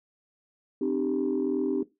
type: chord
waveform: sine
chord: C minor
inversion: none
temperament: equal with one note detuned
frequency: 261.6 / 303.8 / 392 Hz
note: C4 / Eb4 / G4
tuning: 0 / -41 / 0 cents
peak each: -28 dBFS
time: 0.81-1.83 s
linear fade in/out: 5 ms
effects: noise-tail reverb RT60 0.2 s tail -17 dB re dry + tanh soft clip ceiling -18 dBFS